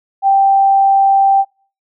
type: tone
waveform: sine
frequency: 784 Hz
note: G5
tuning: in tune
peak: -7 dBFS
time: 0.22-1.45 s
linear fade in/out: 50 ms
effects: noise-tail reverb RT60 0.4 s tail -24 dB re dry